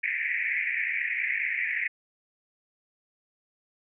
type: band-pass noise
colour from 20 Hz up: pink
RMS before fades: -29 dBFS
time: 0.03-1.88 s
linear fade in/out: 10 ms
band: 1800 to 2400 Hz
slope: 96 dB/octave
effects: none